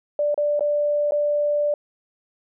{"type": "tone with dropouts", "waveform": "sine", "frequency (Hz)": 588, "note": "D5", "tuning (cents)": 2, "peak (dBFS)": -18, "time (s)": [0.19, 1.74], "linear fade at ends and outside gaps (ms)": 2, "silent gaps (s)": [[0.344, 0.377], [0.594, 0.607], [1.11, 1.12]], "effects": []}